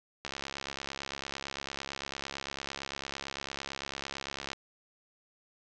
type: click train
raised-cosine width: 0.2 ms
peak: -19 dBFS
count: 296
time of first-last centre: 0.25-4.532 s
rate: 68.9 Hz
effects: low-pass 7000 Hz 12 dB/octave